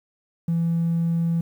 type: tone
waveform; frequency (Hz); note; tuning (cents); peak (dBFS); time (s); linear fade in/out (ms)
triangle; 167.4; E3; +27; -16; 0.48-1.41; 5
effects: tanh soft clip ceiling -16 dBFS + 9-bit